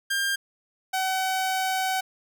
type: tone pair in turn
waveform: sawtooth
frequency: 1600 / 756.4 Hz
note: G6 / F#5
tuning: +35 / +38 cents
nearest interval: octave + minor second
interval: 1297 cents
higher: first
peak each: -20 dBFS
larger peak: neither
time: 0.1-0.36 / 0.93-2.01 s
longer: second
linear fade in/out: 10 ms
effects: none